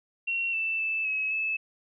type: tone with pitch steps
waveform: sine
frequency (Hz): 2732 / 2658 / 2634 / 2566 / 2608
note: F7 / E7 / E7 / E7 / E7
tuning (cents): -39 / +14 / -2 / -47 / -19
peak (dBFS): -26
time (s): 0.27-1.57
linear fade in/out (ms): 10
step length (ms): 260
effects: none